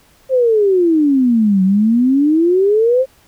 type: exponential two-way sweep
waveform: sine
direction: down then up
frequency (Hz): 536 to 185.2 to 536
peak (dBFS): -9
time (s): 0.29-3.06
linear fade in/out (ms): 50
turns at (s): 1.63
effects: pink hiss -51 dBFS RMS until 3.27 s